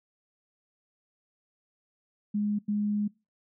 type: tone bursts at uneven times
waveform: sine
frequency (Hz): 207.7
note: G#3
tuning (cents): 0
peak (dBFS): -25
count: 2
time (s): 2.34-2.59 / 2.68-3.08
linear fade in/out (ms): 10
effects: noise-tail reverb RT60 0.3 s tail -25 dB re dry